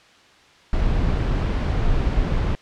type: noise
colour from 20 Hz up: brown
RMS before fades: -20 dBFS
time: 0.73-2.55 s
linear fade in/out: 0 ms
effects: white hiss -51 dBFS RMS until 2.61 s + low-pass 4000 Hz 12 dB/octave